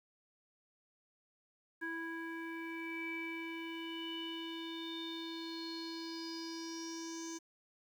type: tone with low-pass filter sweep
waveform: square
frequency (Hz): 329.6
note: E4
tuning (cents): 0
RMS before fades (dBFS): -43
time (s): 1.81-7.39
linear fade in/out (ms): 20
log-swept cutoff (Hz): 1700 to 6400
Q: 9.4
effects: 11-bit